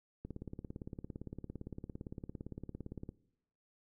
click train, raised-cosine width 3 ms, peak -30 dBFS, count 51, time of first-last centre 0.25-3.091 s, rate 17.6 Hz, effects noise-tail reverb RT60 0.8 s tail -21 dB re dry

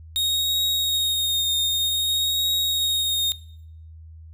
40% pulse tone with vibrato, 3729 Hz, A#7, in tune, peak -19 dBFS, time 0.16-3.32 s, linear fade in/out 0 ms, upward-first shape triangle, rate 0.53 Hz, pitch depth 26 cents each way, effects noise-tail reverb RT60 0.7 s tail -21 dB re dry + added 80 Hz sine -40 dBFS peak until 4.33 s

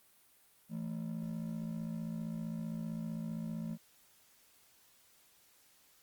triangle ring-modulated tone, 193.7 Hz, G3, 20 cents flat, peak -32 dBFS, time 0.69-3.78 s, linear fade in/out 50 ms, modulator 27.7 Hz, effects white hiss -66 dBFS RMS until 6.02 s + Opus 32 kbps

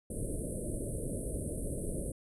pink band-stop noise, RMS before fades -36 dBFS, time 0.1-2.12 s, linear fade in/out 5 ms, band 620 to 8600 Hz, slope 96 dB/octave, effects resampled to 24000 Hz

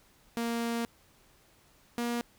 sawtooth tone pair in turn, 233.1 / 237.9 Hz, A#3 / A#3, 0 / +35 cents, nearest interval unison, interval 35 cents, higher second, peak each -26 / -26 dBFS, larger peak neither, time 0.37-0.85 / 1.98-2.21 s, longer first, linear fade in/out 0 ms, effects pink hiss -63 dBFS RMS until 2.38 s

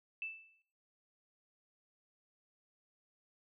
sine tone with exponential decay, 2643 Hz, E7, 4 cents sharp, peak -36 dBFS, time 0.22-0.62 s, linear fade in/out 1 ms, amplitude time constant 86 ms, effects noise-tail reverb RT60 0.5 s tail -17 dB re dry

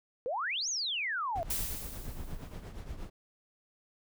sine exponential two-way sweep, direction up then down, 460 to 6810 to 636 Hz, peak -31 dBFS, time 0.26-1.43 s, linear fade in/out 0 ms, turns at 0.69 s
brown noise with tremolo, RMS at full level -38 dBFS, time 1.35-3.1 s, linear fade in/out 10 ms, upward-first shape triangle, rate 8.5 Hz, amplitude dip 70%
blue noise with exponential decay, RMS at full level -32 dBFS, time 1.5-2.65 s, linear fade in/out 5 ms, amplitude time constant 250 ms
effects none

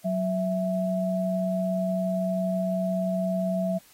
sine tone pair together, 185 / 658.7 Hz, F#3 / E5, 0 / -1 cents, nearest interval octave + minor seventh, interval 2199 cents, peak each -26 / -27 dBFS, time 0.04-3.79 s, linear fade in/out 20 ms, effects white hiss -56 dBFS RMS until 3.93 s + AAC 48 kbps

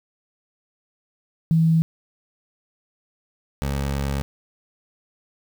sine / 20% pulse tone pair in turn, 162.6 / 69.36 Hz, E3 / C#2, -23 / +2 cents, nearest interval octave + minor third, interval 1475 cents, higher first, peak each -14 / -18 dBFS, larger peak first, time 1.51-1.82 / 3.62-4.22 s, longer second, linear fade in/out 0 ms, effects 8-bit

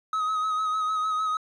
triangle tone with vibrato, 1269 Hz, D#6, 34 cents sharp, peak -22 dBFS, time 0.13-1.37 s, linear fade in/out 2 ms, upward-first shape sine, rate 6.6 Hz, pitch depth 30 cents each way, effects resampled to 22050 Hz + 10-bit

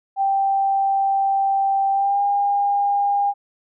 sine tone with pitch glide, 784 to 807 Hz, G5 to G#5, 0 to -50 cents, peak -16 dBFS, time 0.16-3.34 s, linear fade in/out 50 ms, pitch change +50 cents, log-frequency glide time 1.92-2.22 s, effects none

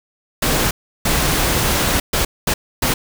pink noise bursts at uneven times, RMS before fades -17 dBFS, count 5, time 0.42-0.71 / 1.05-2 / 2.13-2.25 / 2.47-2.54 / 2.82-2.94 s, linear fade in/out 5 ms, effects none

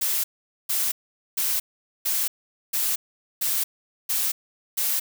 blue noise bursts, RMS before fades -24 dBFS, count 8, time 0.01-5 s, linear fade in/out 10 ms, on 230 ms, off 450 ms, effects none

